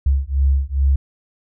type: beating tone pair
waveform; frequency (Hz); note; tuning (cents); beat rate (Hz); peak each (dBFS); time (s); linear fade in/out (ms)
sine; 67.3 / 69.7; C2 / C#2; +49 / +10; 2.4; -17; 0.06-0.96; 5
effects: none